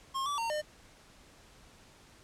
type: tone with pitch steps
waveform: square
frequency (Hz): 1073 / 1153 / 917 / 605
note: C6 / D6 / A#5 / D#5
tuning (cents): +43 / -32 / -29 / -49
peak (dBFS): -32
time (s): 0.14-0.62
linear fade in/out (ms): 20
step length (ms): 120
effects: pink hiss -58 dBFS RMS until 2.23 s + low-pass 9000 Hz 12 dB/octave